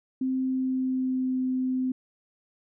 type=tone with pitch glide; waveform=sine; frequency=260.6 to 257.3 Hz; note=C4 to C4; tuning=-7 to -29 cents; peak=-24 dBFS; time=0.21-1.92 s; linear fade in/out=5 ms; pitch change=-22 cents; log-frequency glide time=0.44-1.4 s; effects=none